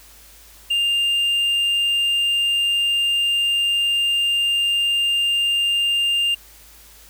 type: tone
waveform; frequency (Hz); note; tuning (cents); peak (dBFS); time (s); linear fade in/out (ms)
triangle; 2801; F7; +4; -15; 0.7-6.35; 10
effects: added 53 Hz sine -50 dBFS peak until 7.09 s + white hiss -47 dBFS RMS until 7.09 s